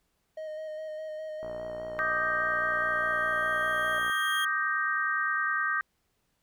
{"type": "tone with vibrato", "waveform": "triangle", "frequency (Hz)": 622.3, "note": "D#5", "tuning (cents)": 0, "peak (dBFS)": -33, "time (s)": [0.37, 3.99], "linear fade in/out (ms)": 5, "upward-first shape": "square", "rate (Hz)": 4.9, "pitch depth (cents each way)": 16}
{"type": "click train", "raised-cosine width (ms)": 1, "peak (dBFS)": -29, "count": 160, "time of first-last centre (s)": [1.43, 4.098], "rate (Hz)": 59.6}
{"type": "chord", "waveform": "sine", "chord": "Eb major seventh", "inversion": "third", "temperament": "equal", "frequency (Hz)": [1174.7, 1244.5, 1568, 1864.7], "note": ["D6", "Eb6", "G6", "Bb6"], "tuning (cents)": [0, 0, 0, 0], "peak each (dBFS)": [-35, -32, -29, -32], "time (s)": [1.99, 5.81], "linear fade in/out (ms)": 0}
{"type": "tone with exponential growth", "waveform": "45% pulse", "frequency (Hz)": 3231, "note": "G#7", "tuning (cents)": -48, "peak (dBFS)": -30, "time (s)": [2.24, 4.45], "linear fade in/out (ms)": 5, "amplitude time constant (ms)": 480}
{"effects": ["pink hiss -75 dBFS RMS until 6.42 s"]}